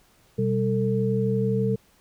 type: tone cluster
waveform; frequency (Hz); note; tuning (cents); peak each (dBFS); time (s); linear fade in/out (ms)
sine; 124.7 / 196.6 / 446.7; B2 / G3 / A4; +17 / +5 / +26; -25 / -25 / -25; 0.38-1.76; 10
effects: pink hiss -60 dBFS RMS until 2 s